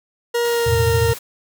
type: tone with pitch glide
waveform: 40% pulse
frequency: 473.6 to 462.2 Hz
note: A#4 to A#4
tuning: +27 to -15 cents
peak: -16 dBFS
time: 0.34-1.14 s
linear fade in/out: 10 ms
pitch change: -42 cents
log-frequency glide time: 0.45-0.81 s
type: noise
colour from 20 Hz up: white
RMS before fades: -34 dBFS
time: 0.44-1.19 s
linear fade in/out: 10 ms
type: chord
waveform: sine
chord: E suspended fourth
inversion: none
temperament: equal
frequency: 82.41 / 110 / 123.47 Hz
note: E2 / A2 / B2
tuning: 0 / 0 / 0 cents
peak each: -21 / -20 / -23 dBFS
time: 0.66-1.13 s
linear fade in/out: 10 ms
effects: none